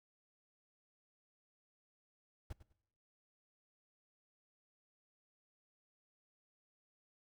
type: noise with echo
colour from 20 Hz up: brown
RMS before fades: -44 dBFS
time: 2.5-2.53 s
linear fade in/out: 5 ms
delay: 100 ms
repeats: 2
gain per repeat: -14 dB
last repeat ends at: 2.73 s
effects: noise-tail reverb RT60 0.9 s tail -23 dB re dry

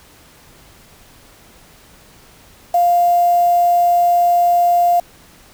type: tone with quantisation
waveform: sine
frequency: 700 Hz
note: F5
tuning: 4 cents sharp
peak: -10 dBFS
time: 2.74-5 s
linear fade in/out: 5 ms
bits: 5
effects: pink hiss -46 dBFS RMS until 5.53 s

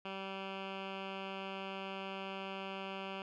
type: tone with low-pass filter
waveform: 10% pulse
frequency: 193.2 Hz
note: G3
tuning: 25 cents flat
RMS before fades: -43 dBFS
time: 0.05-3.22 s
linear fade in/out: 2 ms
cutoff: 2700 Hz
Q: 2.6
effects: none

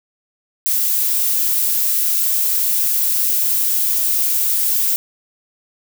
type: noise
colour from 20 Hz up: violet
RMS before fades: -17 dBFS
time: 0.66-4.96 s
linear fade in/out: 0 ms
effects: none

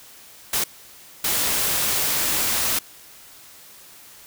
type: noise bursts at uneven times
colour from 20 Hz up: white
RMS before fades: -22 dBFS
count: 2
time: 0.53-0.64 / 1.24-2.79 s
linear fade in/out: 5 ms
effects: white hiss -46 dBFS RMS until 4.26 s

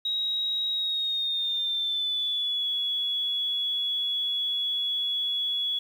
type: tone with pitch glide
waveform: sine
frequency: 3811 to 3376 Hz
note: A#7 to G#7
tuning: +38 to +28 cents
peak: -25 dBFS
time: 0.05-5.79 s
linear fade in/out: 5 ms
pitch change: -210 cents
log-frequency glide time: 0.71-2.66 s
effects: 9-bit

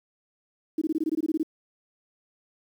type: tone bursts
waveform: sine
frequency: 315.5 Hz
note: D#4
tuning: 24 cents sharp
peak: -22 dBFS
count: 12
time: 0.78-1.431 s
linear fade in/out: 5 ms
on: 35 ms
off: 21 ms
effects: 9-bit

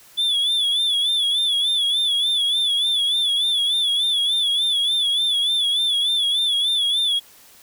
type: tone with vibrato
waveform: triangle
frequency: 3445 Hz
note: A7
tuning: 37 cents flat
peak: -16 dBFS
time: 0.17-7.2 s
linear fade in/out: 20 ms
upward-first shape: sine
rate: 3.4 Hz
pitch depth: 80 cents each way
effects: white hiss -49 dBFS RMS until 7.62 s

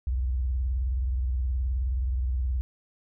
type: tone with vibrato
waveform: sine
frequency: 63.3 Hz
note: B1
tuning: 43 cents sharp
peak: -24 dBFS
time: 0.07-2.61 s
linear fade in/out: 0 ms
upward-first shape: triangle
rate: 19 Hz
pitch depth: 250 cents each way
effects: none

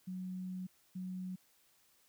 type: tone bursts at uneven times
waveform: sine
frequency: 184.6 Hz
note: F#3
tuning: 4 cents flat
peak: -39 dBFS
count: 2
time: 0.07-0.67 / 0.95-1.36 s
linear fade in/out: 10 ms
effects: white hiss -70 dBFS RMS until 2.08 s

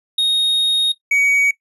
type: tone pair in turn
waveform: triangle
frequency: 3729 / 2255 Hz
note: A#7 / C#7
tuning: 0 / +29 cents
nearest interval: major sixth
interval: 871 cents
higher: first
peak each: -11 dBFS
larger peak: neither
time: 0.18-0.92 / 1.11-1.51 s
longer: first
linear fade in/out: 5 ms
effects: noise-tail reverb RT60 0.1 s tail -17 dB re dry + resampled to 32000 Hz

